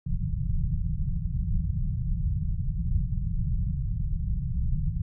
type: low-pass noise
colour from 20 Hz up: pink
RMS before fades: -27 dBFS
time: 0.06-5.02 s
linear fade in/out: 5 ms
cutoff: 180 Hz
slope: 96 dB/octave
effects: none